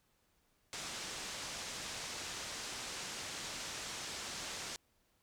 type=low-pass noise; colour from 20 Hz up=white; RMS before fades=-44 dBFS; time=0.73-4.76 s; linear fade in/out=0 ms; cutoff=7400 Hz; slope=24 dB/octave; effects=pink hiss -75 dBFS RMS until 5.22 s